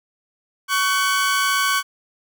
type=tone pair together; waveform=sawtooth; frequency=1120.1 / 1518 Hz; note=C#6 / F#6; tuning=+18 / +44 cents; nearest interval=perfect fourth; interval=526 cents; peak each=-16 / -17 dBFS; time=0.68-1.83 s; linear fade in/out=50 ms; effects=none